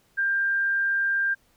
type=tone; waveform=sine; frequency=1592 Hz; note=G6; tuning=26 cents sharp; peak=-21 dBFS; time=0.17-1.35 s; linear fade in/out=20 ms; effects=pink hiss -64 dBFS RMS until 1.56 s